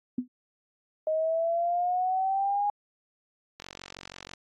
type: tone with exponential decay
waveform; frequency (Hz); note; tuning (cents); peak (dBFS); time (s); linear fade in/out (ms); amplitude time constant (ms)
sine; 249.7; B3; +19; -22; 0.18-0.28; 5; 21
type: exponential sweep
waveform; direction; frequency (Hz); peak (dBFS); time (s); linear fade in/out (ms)
sine; up; 623 to 827; -24; 1.07-2.7; 2
type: click train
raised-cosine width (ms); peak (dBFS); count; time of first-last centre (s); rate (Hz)
0.2; -23; 35; 3.6-4.336; 46.2
effects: AAC 32 kbps